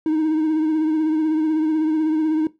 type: tone with vibrato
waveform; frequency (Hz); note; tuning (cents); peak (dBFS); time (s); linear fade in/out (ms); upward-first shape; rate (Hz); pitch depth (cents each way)
triangle; 312.8; D#4; +9; -14; 0.06-2.47; 2; triangle; 16; 49
effects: noise-tail reverb RT60 0.2 s tail -18 dB re dry + tanh soft clip ceiling -10 dBFS